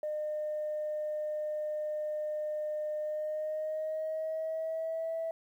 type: tone with pitch glide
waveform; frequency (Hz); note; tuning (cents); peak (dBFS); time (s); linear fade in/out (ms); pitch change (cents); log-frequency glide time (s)
sine; 607 to 654.3; D#5 to E5; -43 to -13; -31; 0.03-5.31; 2; +130; 3-5.15
effects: tanh soft clip ceiling -28 dBFS + 11-bit